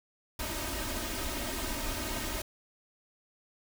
pink noise with comb filter, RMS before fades -35 dBFS, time 0.39-2.42 s, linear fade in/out 5 ms, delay 3.2 ms, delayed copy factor +0.85, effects none

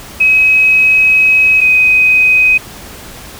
sine tone pair in turn, 2545 / 2513 Hz, D#7 / D#7, +39 / +17 cents, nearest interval unison, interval 22 cents, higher first, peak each -5 dBFS, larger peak neither, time 0.2-1.61 / 1.61-2.58 s, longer first, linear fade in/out 10 ms, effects pink hiss -31 dBFS RMS until 3.39 s

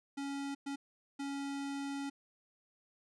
square tone bursts at uneven times, 278.9 Hz, C#4, 11 cents sharp, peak -38 dBFS, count 3, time 0.17-0.55 / 0.66-0.76 / 1.19-2.1 s, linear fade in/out 10 ms, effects resampled to 22050 Hz

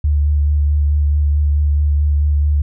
sine tone with vibrato, 73.42 Hz, D2, in tune, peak -11 dBFS, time 0.04-2.62 s, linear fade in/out 5 ms, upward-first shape sine, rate 4.6 Hz, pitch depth 20 cents each way, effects none

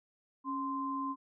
sine tone pair together, 275.7 / 1041 Hz, C#4 / C6, -9 / -9 cents, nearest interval octave + major seventh, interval 2300 cents, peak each -37 / -35 dBFS, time 0.44-1.16 s, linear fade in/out 50 ms, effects none

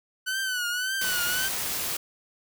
sawtooth tone with vibrato, 1495 Hz, F#6, 17 cents sharp, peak -23 dBFS, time 0.26-1.49 s, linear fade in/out 20 ms, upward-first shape triangle, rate 1.8 Hz, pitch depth 97 cents each way
white noise, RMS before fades -30 dBFS, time 1.01-1.97 s, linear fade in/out 5 ms
effects none

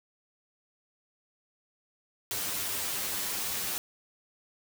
white noise with comb filter, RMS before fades -33 dBFS, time 2.31-3.78 s, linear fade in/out 0 ms, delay 10 ms, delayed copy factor +0.6, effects none

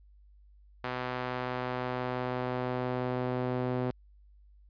sawtooth tone with band-pass filter sweep, 125.9 Hz, B2, 34 cents sharp, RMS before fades -33 dBFS, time 0.84-3.91 s, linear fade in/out 0 ms, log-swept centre 1300 to 410 Hz, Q 0.72, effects added 50 Hz sine -55 dBFS peak until 4.69 s + resampled to 11025 Hz

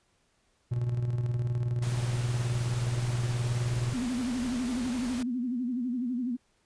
triangle tone with tremolo, 120.8 Hz, B2, 38 cents flat, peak -23 dBFS, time 0.71-3.94 s, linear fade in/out 10 ms, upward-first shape square, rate 19 Hz, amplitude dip 45%
pink noise, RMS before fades -40 dBFS, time 1.82-5.23 s, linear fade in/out 5 ms
sine tone with vibrato, 246.9 Hz, B3, in tune, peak -28 dBFS, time 3.93-6.37 s, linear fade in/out 20 ms, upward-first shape sine, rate 12 Hz, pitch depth 100 cents each way
effects pink hiss -70 dBFS RMS until 6.65 s + resampled to 22050 Hz

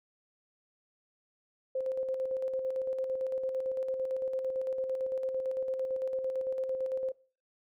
sine tone with tremolo, 523.3 Hz, C5, in tune, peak -29 dBFS, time 1.75-7.12 s, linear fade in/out 5 ms, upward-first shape square, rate 8.9 Hz, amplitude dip 40%, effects noise-tail reverb RT60 0.4 s tail -21 dB re dry

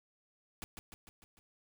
pink noise with echo, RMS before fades -43 dBFS, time 0.62-0.64 s, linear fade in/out 0 ms, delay 150 ms, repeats 5, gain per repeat -4 dB, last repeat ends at 1.39 s, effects none

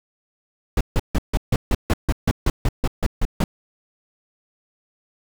brown noise bursts, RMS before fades -17 dBFS, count 15, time 0.77-3.44 s, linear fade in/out 2 ms, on 38 ms, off 150 ms, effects none

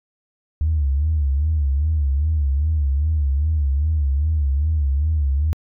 sine tone with vibrato, 73.4 Hz, D2, in tune, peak -15 dBFS, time 0.61-5.53 s, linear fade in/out 0 ms, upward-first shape sine, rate 2.5 Hz, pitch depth 140 cents each way, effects tanh soft clip ceiling -11 dBFS

